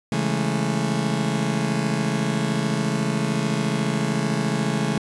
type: chord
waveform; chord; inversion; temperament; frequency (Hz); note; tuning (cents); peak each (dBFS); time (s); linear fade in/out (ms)
35% pulse; A major seventh; first; just; 137.5 / 165 / 206.2 / 220; C#3 / E3 / G#3 / A3; -14 / +2 / -12 / 0; -25; 0.12-4.98; 2
effects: resampled to 24000 Hz

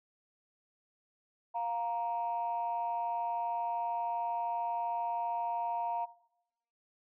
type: tone pair together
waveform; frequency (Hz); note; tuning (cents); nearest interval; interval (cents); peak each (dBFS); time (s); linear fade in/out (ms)
sine; 702.2 / 935; F5 / A#5; +9 / +5; perfect fourth; 496; -35 / -33; 1.54-6.06; 20
effects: noise-tail reverb RT60 0.8 s tail -17 dB re dry + tanh soft clip ceiling -25 dBFS

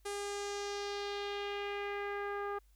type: tone with low-pass filter sweep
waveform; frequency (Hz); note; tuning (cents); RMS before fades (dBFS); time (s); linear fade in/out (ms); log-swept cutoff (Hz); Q
sawtooth; 405.3; G#4; -42; -39; 0.05-2.59; 10; 9500 to 1300; 2.1
effects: added 50 Hz sine -62 dBFS peak until 2.75 s + white hiss -75 dBFS RMS until 2.75 s

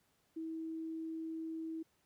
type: tone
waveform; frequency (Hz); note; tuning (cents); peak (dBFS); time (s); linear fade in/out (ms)
sine; 323; E4; -35; -39; 0.36-1.83; 10
effects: pink hiss -75 dBFS RMS until 2.05 s + high-pass 80 Hz 12 dB/octave

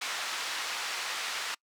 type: band-pass noise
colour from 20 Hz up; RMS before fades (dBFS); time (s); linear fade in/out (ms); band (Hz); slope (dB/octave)
pink; -35; 0.01-1.55; 10; 1200 to 5900; 12
effects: noise-tail reverb RT60 0.1 s tail -26 dB re dry

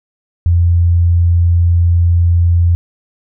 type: tone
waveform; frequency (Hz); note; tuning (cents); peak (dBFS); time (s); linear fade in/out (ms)
sine; 86; F2; -26; -7; 0.46-2.75; 0
effects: none

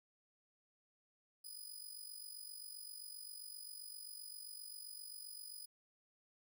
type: tone with amplitude modulation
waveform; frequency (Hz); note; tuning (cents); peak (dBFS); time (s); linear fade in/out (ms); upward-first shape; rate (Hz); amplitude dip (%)
10% pulse; 4978; D#8; 0; -39; 1.44-5.66; 10; sine; 47.6; 70
effects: none

